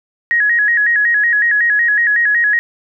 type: tone with vibrato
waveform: sine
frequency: 1779 Hz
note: A6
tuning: 19 cents sharp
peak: -10 dBFS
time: 0.31-2.59 s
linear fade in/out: 0 ms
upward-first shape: square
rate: 5.4 Hz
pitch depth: 97 cents each way
effects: none